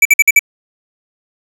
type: tone bursts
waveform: square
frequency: 2313 Hz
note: D7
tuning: 27 cents flat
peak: -4 dBFS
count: 5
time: 0.02-0.393 s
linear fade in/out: 5 ms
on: 33 ms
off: 52 ms
effects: none